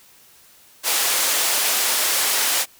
white band-pass noise, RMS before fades -20 dBFS, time 0.83-2.66 s, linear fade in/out 50 ms, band 460 to 13000 Hz, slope 12 dB/octave, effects white hiss -51 dBFS RMS until 2.79 s

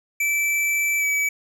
square tone with pitch glide, 2321 to 2288 Hz, D7 to D7, -21 to -46 cents, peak -20 dBFS, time 0.2-1.29 s, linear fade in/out 5 ms, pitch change -25 cents, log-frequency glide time 0.99-1.04 s, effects none

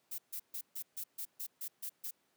violet noise bursts, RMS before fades -41 dBFS, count 10, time 0.11-2.11 s, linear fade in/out 10 ms, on 74 ms, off 140 ms, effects pink hiss -75 dBFS RMS until 2.36 s + high-pass 200 Hz 12 dB/octave

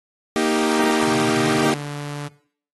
sawtooth chord, Eb major, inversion second, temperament equal, 233.1 / 311.1 / 392 Hz, Bb3 / Eb4 / G4, 0 / 0 / 0 cents, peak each -18 dBFS, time 0.36-1.74 s, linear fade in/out 0 ms
white band-pass noise, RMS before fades -31 dBFS, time 1.01-1.59 s, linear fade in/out 2 ms, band 110 to 160 Hz, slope 96 dB/octave
sawtooth tone, 145.4 Hz, D3, 17 cents flat, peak -23 dBFS, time 1.43-2.29 s, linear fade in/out 20 ms
effects noise-tail reverb RT60 0.6 s tail -20 dB re dry + AAC 32 kbps

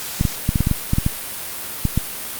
clicks, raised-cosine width 5 ms, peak -4 dBFS, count 12, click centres 0.211 / 0.252 / 0.491 / 0.558 / 0.606 / 0.671 / 0.713 / 0.934 / 0.984 / 1.064 / 1.853 / 1.976 s, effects white hiss -29 dBFS RMS until 2.39 s + Opus 48 kbps

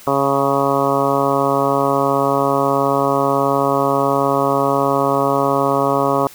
harmonic tone, 138.59 Hz, C#3, in tune, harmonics 1 / 2 / 3 / 4 / 5 / 6 / 7 / 8 / 9, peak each -26 / -22 / -21 / -20 / -22 / -26 / -23 / -21 / -25 dBFS, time 0.07-6.27 s, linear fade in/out 2 ms, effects white hiss -41 dBFS RMS until 6.34 s

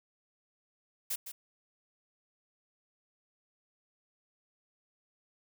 blue noise with echo, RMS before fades -34 dBFS, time 1.1-1.16 s, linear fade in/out 10 ms, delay 160 ms, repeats 1, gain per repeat -9 dB, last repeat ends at 1.32 s, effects none

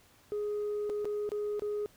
sine tone with dropouts, 416.6 Hz, G#4, 5 cents sharp, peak -29 dBFS, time 0.32-1.86 s, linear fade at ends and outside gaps 0 ms, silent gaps 0.895-0.899 / 1.046-1.054 / 1.291-1.318 / 1.595-1.621 s, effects tanh soft clip ceiling -29 dBFS + pink hiss -62 dBFS RMS until 1.96 s

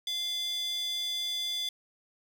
square tone with high-pass filter, 692 Hz, F5, 16 cents flat, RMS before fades -33 dBFS, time 0.07-1.69 s, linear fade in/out 2 ms, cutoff 3600 Hz, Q 6, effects none

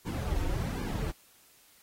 brown noise with flanger, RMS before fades -32 dBFS, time 0.05-1.12 s, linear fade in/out 20 ms, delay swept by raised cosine 1.5 to 5 ms, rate 1.3 Hz, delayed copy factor -0.75, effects white hiss -61 dBFS RMS until 1.82 s + AAC 48 kbps

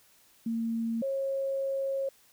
sine tone pair in turn, 228.4 / 543.2 Hz, A#3 / C#5, -35 / -35 cents, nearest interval octave + minor third, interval 1500 cents, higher second, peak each -28 dBFS, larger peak neither, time 0.46-1.02 / 1.02-2.09 s, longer second, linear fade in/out 5 ms, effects white hiss -62 dBFS RMS until 2.32 s

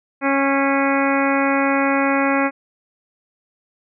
harmonic tone with a mistuned harmonic, 275 Hz, C#4, 14 cents flat, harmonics 1 / 2 / 3 / 4 / 5 / 6 / 7 / 8 / 9, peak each -19 / -22 / -24 / -25 / -26 / -27 / -27 / -28 / -29 dBFS, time 0.21-2.51 s, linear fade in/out 50 ms, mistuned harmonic 7, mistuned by +38 cents, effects none

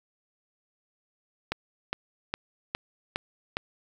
click train, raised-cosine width 0.3 ms, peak -12 dBFS, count 6, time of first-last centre 1.52-3.569 s, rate 2.44 Hz, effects 7-bit

